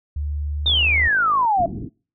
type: tone with pitch glide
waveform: sine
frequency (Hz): 73.42 to 75.09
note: D2 to D2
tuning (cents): 0 to +39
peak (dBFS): -22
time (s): 0.16-1.08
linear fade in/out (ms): 5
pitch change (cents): +39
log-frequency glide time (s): 0.51-0.92
type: click train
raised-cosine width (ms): 1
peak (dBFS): -24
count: 43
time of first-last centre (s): 0.66-1.449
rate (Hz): 53.2
type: exponential sweep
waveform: sine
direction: down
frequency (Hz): 3710 to 659.3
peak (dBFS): -15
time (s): 0.66-1.66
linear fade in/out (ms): 5
type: low-pass noise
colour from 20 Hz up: white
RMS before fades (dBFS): -30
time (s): 1.56-1.9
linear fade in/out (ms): 50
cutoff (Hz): 350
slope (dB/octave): 48
effects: noise-tail reverb RT60 0.4 s tail -26 dB re dry